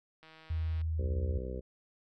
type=click train; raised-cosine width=0.3 ms; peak=-39 dBFS; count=94; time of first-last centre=0.23-0.815 s; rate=159 Hz
type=tone with pitch glide; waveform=sine; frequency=81 to 80.02 Hz; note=E2 to D#2; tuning=-30 to +49 cents; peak=-30 dBFS; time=0.5-1.38 s; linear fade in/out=5 ms; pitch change=-21 cents; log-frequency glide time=0.76-0.97 s
type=harmonic tone; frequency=63.7 Hz; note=C2; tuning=46 cents flat; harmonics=1 / 2 / 3 / 4 / 5 / 6 / 7 / 8 / 9; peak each=-38 / -47 / -46 / -50 / -51 / -45 / -47 / -45 / -53 dBFS; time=0.98-1.61 s; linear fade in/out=20 ms
effects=none